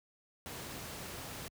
pink noise, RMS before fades -44 dBFS, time 0.46-1.48 s, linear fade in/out 0 ms, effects high-pass 60 Hz 12 dB/octave

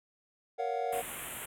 triangle chord, Gb major seventh, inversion first, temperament equal with one note detuned, 466.2 / 560.2 / 698.5 / 740 Hz, Bb4 / Db5 / F5 / Gb5, 0 / +18 / 0 / 0 cents, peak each -34 / -37 / -35 / -33 dBFS, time 0.58-1.02 s, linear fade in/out 20 ms
white band-stop noise, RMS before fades -38 dBFS, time 0.92-1.46 s, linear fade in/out 10 ms, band 3200 to 7900 Hz, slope 48 dB/octave
effects low-pass 12000 Hz 12 dB/octave

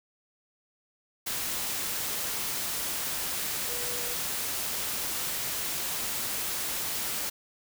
sine tone in noise, 485.6 Hz, B4, 29 cents flat, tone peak -41 dBFS, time 3.69-4.15 s, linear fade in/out 10 ms, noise white, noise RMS -32 dBFS, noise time 1.26-7.3 s, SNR -12 dB, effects none

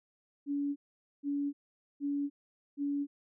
sine tone bursts, 284.8 Hz, C#4, 47 cents sharp, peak -30 dBFS, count 4, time 0.46-3.07 s, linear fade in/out 50 ms, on 300 ms, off 470 ms, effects none

